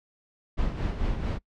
brown noise with tremolo, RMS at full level -26 dBFS, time 0.57-1.39 s, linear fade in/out 20 ms, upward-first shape sine, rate 4.5 Hz, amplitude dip 55%, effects noise-tail reverb RT60 0.1 s tail -24 dB re dry + low-pass 4000 Hz 12 dB/octave

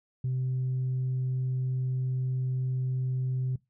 sine tone, 128.8 Hz, C3, 27 cents flat, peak -25 dBFS, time 0.24-3.56 s, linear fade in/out 5 ms, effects noise-tail reverb RT60 0.2 s tail -22 dB re dry + tanh soft clip ceiling -24 dBFS

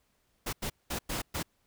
pink noise bursts at uneven times, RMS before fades -34 dBFS, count 5, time 0.46-0.53 / 0.62-0.7 / 0.9-0.99 / 1.09-1.22 / 1.34-1.43 s, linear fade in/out 10 ms, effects pink hiss -73 dBFS RMS until 1.66 s

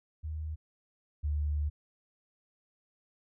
sine tone pair in turn, 77.78 / 74.14 Hz, D#2 / D2, 0 / +17 cents, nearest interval minor second, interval 83 cents, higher first, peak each -34 / -28 dBFS, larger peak second, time 0.23-0.56 / 1.23-1.7 s, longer second, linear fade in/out 20 ms, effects none

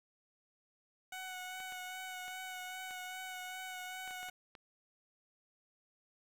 15% pulse tone with vibrato, 741 Hz, F#5, 2 cents sharp, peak -36 dBFS, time 1.12-4.3 s, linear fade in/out 5 ms, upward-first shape sine, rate 2.5 Hz, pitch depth 19 cents each way
clicks, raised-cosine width 0.3 ms, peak -36 dBFS, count 9, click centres 1.603 / 1.723 / 2.281 / 2.909 / 4.077 / 4.109 / 4.23 / 4.287 / 4.552 s
effects 10-bit

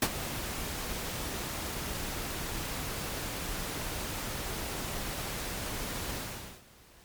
pink noise with ADSR envelope, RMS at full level -24 dBFS, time 0.02-6.64 s, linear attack 3 ms, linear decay 53 ms, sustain -12 dB, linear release 490 ms, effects pink hiss -57 dBFS RMS until 7.04 s + MP3 96 kbps

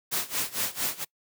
white noise with tremolo, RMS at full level -27 dBFS, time 0.11-1.05 s, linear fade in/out 20 ms, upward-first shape sine, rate 4.4 Hz, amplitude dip 90%, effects noise-tail reverb RT60 0.1 s tail -25 dB re dry + high-pass 100 Hz 12 dB/octave

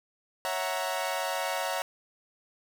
sawtooth chord, F# dominant seventh, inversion second, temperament equal, 554.4 / 659.3 / 740 / 932.3 Hz, C#5 / E5 / F#5 / A#5, 0 / 0 / 0 / 0 cents, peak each -31 dBFS, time 0.45-1.82 s, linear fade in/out 0 ms, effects none

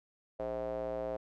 square tone with band-pass filter, 58.27 Hz, A#1, in tune, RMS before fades -37 dBFS, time 0.39-1.17 s, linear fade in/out 10 ms, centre 580 Hz, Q 6.4, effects none

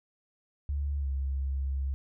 sine tone with pitch glide, 71.3 to 67.81 Hz, C#2 to C#2, +49 to -38 cents, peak -28 dBFS, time 0.69-1.94 s, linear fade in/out 0 ms, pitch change -87 cents, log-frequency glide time 0.99-1.08 s, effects none

